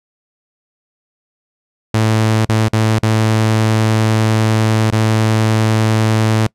sawtooth tone with dropouts, 110 Hz, A2, in tune, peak -7 dBFS, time 1.94-6.47 s, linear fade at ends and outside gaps 5 ms, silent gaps 2.453-2.49 / 2.684-2.731 / 2.99-3.029 / 4.906-4.924 s, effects noise-tail reverb RT60 0.1 s tail -25 dB re dry + low-pass 10000 Hz 12 dB/octave

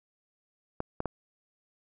clicks, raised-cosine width 1 ms, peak -17 dBFS, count 3, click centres 0.804 / 1.004 / 1.057 s, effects none

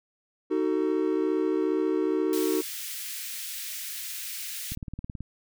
triangle chord, D# diminished, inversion none, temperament just, 311.1 / 373.4 / 448 Hz, D#4 / F#4 / A4, 0 / +16 / +31 cents, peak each -25 / -25 / -28 dBFS, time 0.5-2.62 s, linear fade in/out 20 ms
white high-pass noise, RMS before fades -36 dBFS, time 2.33-4.75 s, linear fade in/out 0 ms, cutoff 1800 Hz, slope 24 dB/octave
click train, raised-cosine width 5 ms, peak -23 dBFS, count 10, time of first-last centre 4.72-5.206 s, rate 18.5 Hz
effects none

